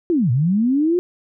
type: linear two-way sweep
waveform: sine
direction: down then up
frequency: 364 to 112.7 to 364 Hz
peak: -14 dBFS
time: 0.1-0.99 s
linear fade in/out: 0 ms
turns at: 0.31 s
effects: none